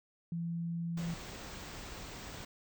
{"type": "tone", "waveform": "sine", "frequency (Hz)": 168.7, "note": "E3", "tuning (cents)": 40, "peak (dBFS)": -34, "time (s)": [0.32, 1.14], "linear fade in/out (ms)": 2}
{"type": "band-stop noise", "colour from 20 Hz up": "pink", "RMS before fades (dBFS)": -46, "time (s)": [0.97, 2.45], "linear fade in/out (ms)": 5, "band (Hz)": [8400, 15000], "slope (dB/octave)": 96}
{"effects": []}